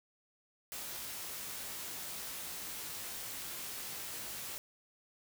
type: noise with comb filter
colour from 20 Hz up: white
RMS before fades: -43 dBFS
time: 0.72-4.58 s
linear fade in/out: 0 ms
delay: 19 ms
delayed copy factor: +0.5
effects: none